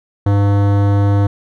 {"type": "tone with hard clipping", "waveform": "sine", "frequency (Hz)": 100.7, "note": "G2", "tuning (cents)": 47, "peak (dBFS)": -12, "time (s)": [0.26, 1.27], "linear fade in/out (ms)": 5, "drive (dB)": 18, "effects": []}